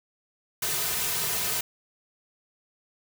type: noise with comb filter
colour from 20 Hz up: white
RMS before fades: -28 dBFS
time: 0.62-1.61 s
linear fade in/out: 5 ms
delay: 3.6 ms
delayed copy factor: -0.8
effects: none